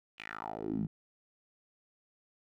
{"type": "tone with band-pass filter sweep", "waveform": "10% pulse", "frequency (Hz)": 54, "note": "A1", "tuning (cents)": -32, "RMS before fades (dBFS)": -38, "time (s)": [0.18, 0.87], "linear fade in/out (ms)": 10, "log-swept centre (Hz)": [2800, 160], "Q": 4.4, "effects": []}